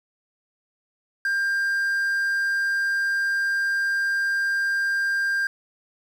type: tone with quantisation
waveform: triangle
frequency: 1595 Hz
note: G6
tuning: 30 cents sharp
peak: -19 dBFS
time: 1.25-5.47 s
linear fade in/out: 2 ms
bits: 8
effects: none